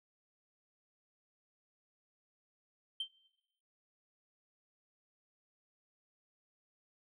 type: tone with exponential decay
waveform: sine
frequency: 3128 Hz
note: G7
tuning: 4 cents flat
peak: -30 dBFS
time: 3-3.12 s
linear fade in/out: 5 ms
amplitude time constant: 25 ms
effects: noise-tail reverb RT60 1.0 s tail -23 dB re dry + tanh soft clip ceiling -32 dBFS